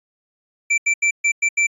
square tone bursts at uneven times, 2340 Hz, D7, 7 cents flat, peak -15 dBFS, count 6, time 0.7-0.78 / 0.86-0.94 / 1.02-1.11 / 1.24-1.32 / 1.42-1.49 / 1.57-1.67 s, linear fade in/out 10 ms, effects resampled to 24000 Hz

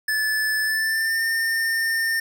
square tone with pitch glide, 1739 to 1811.8 Hz, A6 to A#6, -21 to -50 cents, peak -21 dBFS, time 0.08-2.2 s, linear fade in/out 5 ms, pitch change +71 cents, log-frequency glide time 0.61-1.23 s, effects none

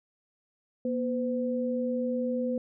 sine tone pair together, 240 / 508.2 Hz, B3 / B4, -49 / +49 cents, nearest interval octave + minor second, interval 1298 cents, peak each -29 / -30 dBFS, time 0.85-2.58 s, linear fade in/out 2 ms, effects none

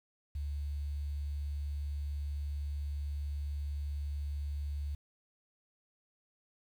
sine tone with quantisation, 72.2 Hz, D2, 29 cents flat, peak -34 dBFS, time 0.35-4.95 s, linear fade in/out 5 ms, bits 10, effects none

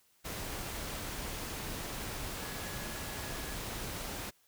sine tone in noise, 1682 Hz, G#6, 22 cents sharp, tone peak -51 dBFS, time 2.38-3.56 s, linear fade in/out 20 ms, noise pink, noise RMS -40 dBFS, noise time 0.24-4.31 s, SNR -14 dB, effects white hiss -69 dBFS RMS until 4.47 s

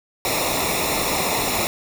pink noise with comb filter, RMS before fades -22 dBFS, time 0.25-1.67 s, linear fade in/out 0 ms, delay 0.64 ms, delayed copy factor -0.8, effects none

